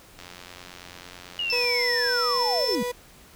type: click train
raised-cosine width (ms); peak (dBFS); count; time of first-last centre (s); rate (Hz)
0.2; -24; 131; 0.19-1.649; 89.1
type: linear sweep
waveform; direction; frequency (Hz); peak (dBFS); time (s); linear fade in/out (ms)
sine; down; 2900 to 185; -25; 1.39-2.83; 2
type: tone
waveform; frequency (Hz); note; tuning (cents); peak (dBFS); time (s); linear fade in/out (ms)
triangle; 5310; E8; +12; -24; 1.5-2.75; 0
type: tone with pitch glide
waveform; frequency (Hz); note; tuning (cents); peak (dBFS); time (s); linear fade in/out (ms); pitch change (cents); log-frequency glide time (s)
35% pulse; 485.9 to 490.4; B4 to B4; -28 to -12; -25; 1.52-2.92; 10; +16; 2.26-2.65
effects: pink hiss -51 dBFS RMS until 3.35 s